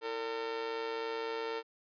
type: tone with amplitude modulation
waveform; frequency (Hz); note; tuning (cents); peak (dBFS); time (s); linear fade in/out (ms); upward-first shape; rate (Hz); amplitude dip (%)
sawtooth; 452.8; A4; +50; -28; 0.01-1.63; 50; sine; 124; 65
effects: resampled to 11025 Hz

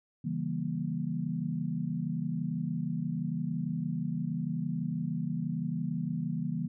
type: chord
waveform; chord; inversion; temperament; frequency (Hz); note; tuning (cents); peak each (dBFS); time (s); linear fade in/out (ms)
sine; C# diminished seventh; none; equal with one note detuned; 138.59 / 164.81 / 196 / 236.9; C#3 / E3 / G3 / Bb3; 0 / 0 / 0 / +28; -38 / -33 / -38 / -36; 0.24-6.68; 10
effects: none

